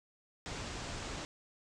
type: low-pass noise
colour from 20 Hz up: pink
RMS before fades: -42 dBFS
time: 0.46-1.25 s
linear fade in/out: 0 ms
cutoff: 7900 Hz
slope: 48 dB/octave
effects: none